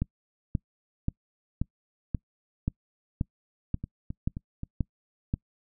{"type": "two click trains", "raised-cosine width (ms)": 5, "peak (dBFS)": [-22, -14], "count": [4, 11], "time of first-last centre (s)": [[3.84, 4.634], [0.02, 5.339]], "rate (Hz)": [3.78, 1.88], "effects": ["noise-tail reverb RT60 0.1 s tail -26 dB re dry"]}